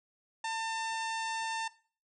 harmonic tone with a mistuned harmonic, 898 Hz, A5, 35 cents sharp, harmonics 1 / 2 / 3 / 4 / 5 / 6 / 7 / 8 / 9 / 10, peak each -34 / -40 / -44 / -46 / -48 / -50 / -51 / -52 / -53 / -54 dBFS, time 0.44-1.68 s, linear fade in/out 5 ms, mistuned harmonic 10, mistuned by -35 cents, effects noise-tail reverb RT60 0.4 s tail -18 dB re dry

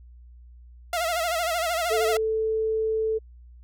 sawtooth tone with vibrato, 675 Hz, E5, 41 cents sharp, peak -20 dBFS, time 0.93-2.17 s, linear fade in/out 2 ms, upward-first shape sine, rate 13 Hz, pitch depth 96 cents each way
sine tone, 440 Hz, A4, in tune, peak -22 dBFS, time 1.9-3.19 s, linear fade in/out 20 ms
effects added 60 Hz sine -45 dBFS peak until 3.63 s

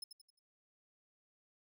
sawtooth tone with echo, 5170 Hz, E8, 34 cents flat, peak -39 dBFS, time 0.02-0.04 s, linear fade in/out 5 ms, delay 88 ms, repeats 4, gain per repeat -8 dB, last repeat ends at 0.392 s, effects none

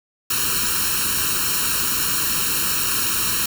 white noise with comb filter, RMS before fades -21 dBFS, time 0.3-3.46 s, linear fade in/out 5 ms, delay 0.72 ms, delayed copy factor +0.95, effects none

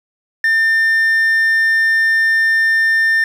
triangle tone with quantisation, 1800 Hz, A6, 39 cents sharp, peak -9 dBFS, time 0.44-3.24 s, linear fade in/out 2 ms, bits 6, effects none

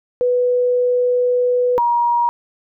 sine tone pair in turn, 493.9 / 950.9 Hz, B4 / A#5, 0 / +34 cents, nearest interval major seventh, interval 1134 cents, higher second, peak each -13 dBFS, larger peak neither, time 0.21-1.78 / 1.78-2.29 s, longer first, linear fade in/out 0 ms, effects none

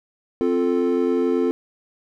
triangle chord, F major, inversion second, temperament equal, 261.6 / 349.2 / 440 Hz, C4 / F4 / A4, 0 / 0 / 0 cents, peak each -20 dBFS, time 0.41-1.51 s, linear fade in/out 0 ms, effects none

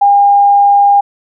sine tone, 807 Hz, G#5, 50 cents flat, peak -4 dBFS, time 0.01-1.01 s, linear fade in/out 10 ms, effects none

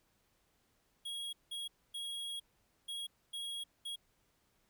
square tone bursts at uneven times, 3304 Hz, G#7, 10 cents flat, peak -40 dBFS, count 6, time 1.05-1.33 / 1.51-1.68 / 1.94-2.4 / 2.88-3.07 / 3.33-3.64 / 3.85-3.96 s, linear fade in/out 10 ms, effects pink hiss -75 dBFS RMS until 4.69 s

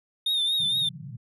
triangle tone with vibrato, 3646 Hz, A#7, 39 cents flat, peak -21 dBFS, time 0.26-0.89 s, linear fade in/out 5 ms, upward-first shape triangle, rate 4.3 Hz, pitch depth 74 cents each way
pink band-pass noise, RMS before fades -41 dBFS, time 0.59-1.17 s, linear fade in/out 5 ms, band 110 to 190 Hz, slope 96 dB/octave
effects none

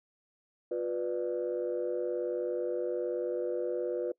sine chord, B diminished, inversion second, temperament just, 355.6 / 493.9 / 592.7 Hz, F4 / B4 / D5, +31 / 0 / +16 cents, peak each -33 / -32 / -37 dBFS, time 0.71-4.12 s, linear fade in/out 5 ms, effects noise-tail reverb RT60 0.1 s tail -23 dB re dry + tanh soft clip ceiling -23 dBFS

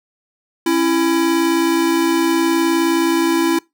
square tone pair together, 273.8 / 333.1 Hz, C#4 / E4, -21 / +18 cents, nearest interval minor third, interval 339 cents, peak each -21 / -15 dBFS, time 0.66-3.59 s, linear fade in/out 5 ms, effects noise-tail reverb RT60 0.2 s tail -24 dB re dry

